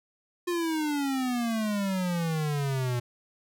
square exponential sweep, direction down, 356.3 to 120 Hz, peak -27 dBFS, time 0.47-3 s, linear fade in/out 10 ms, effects none

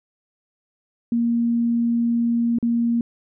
sine tone with dropouts, 234.5 Hz, A#3, 11 cents sharp, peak -17 dBFS, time 1.12-3.01 s, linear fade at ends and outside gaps 2 ms, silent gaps 2.586-2.627 s, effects none

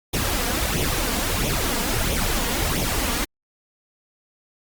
pink noise with flanger, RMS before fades -23 dBFS, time 0.13-3.25 s, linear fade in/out 10 ms, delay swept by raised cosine 0.31 to 4.31 ms, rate 1.5 Hz, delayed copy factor +0.65, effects Opus 48 kbps

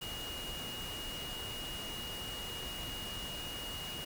sine tone in noise, 2871 Hz, F7, 47 cents sharp, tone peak -42 dBFS, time 0.01-4.05 s, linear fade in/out 10 ms, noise pink, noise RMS -44 dBFS, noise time 0.01-4.05 s, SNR -1 dB, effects none

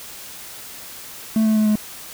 triangle tone with pitch steps, 220 / 217.5 / 215 / 212.5 Hz, A3 / A3 / A3 / G#3, 0 / -20 / -40 / +40 cents, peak -12 dBFS, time 1.36-1.756 s, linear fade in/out 2 ms, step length 99 ms, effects white hiss -37 dBFS RMS until 2.13 s

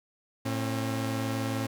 sawtooth tone pair together, 111.5 / 269.1 Hz, A2 / C4, +23 / +49 cents, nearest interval octave + minor third, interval 1526 cents, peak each -27 / -28 dBFS, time 0.45-1.67 s, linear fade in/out 10 ms, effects none

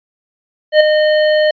square tone with ADSR envelope, 612 Hz, D#5, 29 cents flat, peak -3 dBFS, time 0.72-1.51 s, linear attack 84 ms, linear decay 7 ms, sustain -7 dB, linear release 5 ms, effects resampled to 11025 Hz

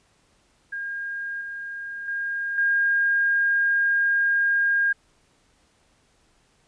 sine tone with level steps, 1617 Hz, G#6, 47 cents flat, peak -28 / -31 / -25 / -18 dBFS, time 0.72-4.93 s, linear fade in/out 10 ms, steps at 1.41 / 2.08 / 2.58 s, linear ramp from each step 2 ms, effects pink hiss -63 dBFS RMS until 6.67 s + resampled to 22050 Hz

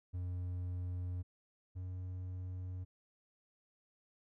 triangle tone pair in turn, 90 / 91.57 Hz, F#2 / F#2, -47 / -17 cents, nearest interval unison, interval 30 cents, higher second, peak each -35 / -38 dBFS, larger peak first, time 0.13-1.23 / 1.75-2.85 s, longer neither, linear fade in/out 20 ms, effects none

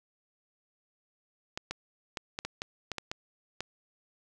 clicks, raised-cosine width 0.2 ms, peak -17 dBFS, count 10, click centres 1.575 / 1.71 / 2.172 / 2.389 / 2.45 / 2.619 / 2.917 / 2.983 / 3.115 / 3.606 s, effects none

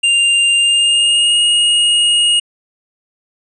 square tone with pitch glide, 2794 to 2866 Hz, F7 to F7, 0 to +44 cents, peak -10 dBFS, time 0.03-2.4 s, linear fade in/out 10 ms, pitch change +44 cents, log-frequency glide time 0.56-1.4 s, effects resampled to 24000 Hz

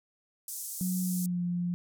white band-pass noise, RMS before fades -39 dBFS, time 0.48-1.26 s, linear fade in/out 2 ms, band 6300 to 14000 Hz, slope 24 dB/octave
sine tone with pitch glide, 183 to 175.65 Hz, F#3 to F3, -19 to +10 cents, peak -28 dBFS, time 0.81-1.74 s, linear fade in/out 0 ms, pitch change -71 cents, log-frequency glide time 1.02-1.43 s
effects none

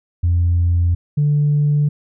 sine tone pair in turn, 86.5 / 146.95 Hz, F2 / D3, -16 / +1 cents, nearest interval major sixth, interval 917 cents, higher second, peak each -11 dBFS, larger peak neither, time 0.23-0.95 / 1.17-1.89 s, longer neither, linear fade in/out 10 ms, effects tanh soft clip ceiling -9 dBFS

